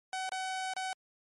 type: tone with dropouts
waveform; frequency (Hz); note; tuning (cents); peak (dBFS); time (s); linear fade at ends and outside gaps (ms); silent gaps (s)
sawtooth; 754; F#5; +32; -30; 0.13-0.93; 1; 0.292-0.319 / 0.736-0.765
effects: MP3 48 kbps